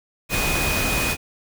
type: tone in noise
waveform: sine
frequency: 2489 Hz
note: D#7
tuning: in tune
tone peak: -25 dBFS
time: 0.29-1.17 s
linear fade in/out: 50 ms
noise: pink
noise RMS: -23 dBFS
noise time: 0.29-1.17 s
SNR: -5 dB
effects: none